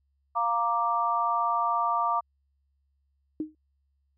sine chord, Bb major, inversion second, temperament equal, 698.5 / 932.3 / 1174.7 Hz, F5 / Bb5 / D6, 0 / 0 / 0 cents, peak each -30 / -28 / -26 dBFS, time 0.35-2.21 s, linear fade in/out 20 ms
sine tone with exponential decay, 309.4 Hz, D#4, 10 cents flat, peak -24 dBFS, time 3.4-3.55 s, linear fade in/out 2 ms, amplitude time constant 32 ms
effects added 69 Hz sine -69 dBFS peak until 4.17 s

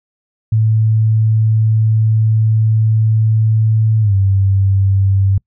sine tone with pitch glide, 110 to 97.43 Hz, A2 to G2, 0 to -10 cents, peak -9 dBFS, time 0.52-5.38 s, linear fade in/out 5 ms, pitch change -210 cents, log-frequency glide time 4.01-4.14 s, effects noise-tail reverb RT60 0.1 s tail -26 dB re dry

